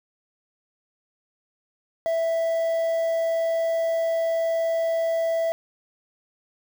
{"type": "tone with quantisation", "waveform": "triangle", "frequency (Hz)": 659.3, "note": "E5", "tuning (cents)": 0, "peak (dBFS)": -19, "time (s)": [2.06, 5.52], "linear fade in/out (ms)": 0, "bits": 7, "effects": []}